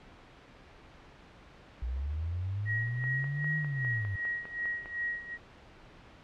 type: linear two-way sweep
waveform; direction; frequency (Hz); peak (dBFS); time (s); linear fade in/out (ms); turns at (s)
sine; up then down; 58 to 155.56 to 93.2; -31; 1.82-4.16; 5; 3.57
type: tone with tremolo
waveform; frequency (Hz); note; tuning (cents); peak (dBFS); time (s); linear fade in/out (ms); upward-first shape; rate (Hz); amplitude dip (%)
sine; 1898; A#6; +31; -29; 2.65-5.38; 50; sine; 2.6; 80
type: click train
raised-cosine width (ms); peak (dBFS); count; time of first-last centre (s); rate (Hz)
0.5; -30; 10; 3.04-4.858; 4.95
effects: pink hiss -54 dBFS RMS until 6.23 s + low-pass 3000 Hz 12 dB/octave